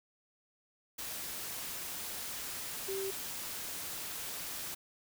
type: tone in noise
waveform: sine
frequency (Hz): 388.1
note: G4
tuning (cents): -17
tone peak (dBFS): -35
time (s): 2.88-3.11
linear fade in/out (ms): 10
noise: white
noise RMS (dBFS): -41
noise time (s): 0.98-4.75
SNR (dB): +3
effects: none